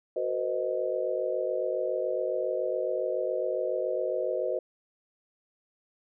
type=chord; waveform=sine; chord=C half-diminished seventh; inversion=second; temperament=equal with one note detuned; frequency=370 / 466.2 / 513.4 / 622.3 Hz; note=Gb4 / Bb4 / C5 / Eb5; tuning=0 / 0 / -33 / 0 cents; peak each=-34 / -35 / -30 / -32 dBFS; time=0.16-4.59 s; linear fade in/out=5 ms; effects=none